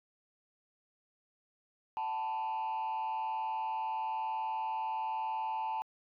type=tone with frequency modulation; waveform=sine; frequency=880 Hz; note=A5; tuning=in tune; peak=-30 dBFS; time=1.97-5.82 s; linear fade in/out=0 ms; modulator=121 Hz; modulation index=0.63; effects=tanh soft clip ceiling -32 dBFS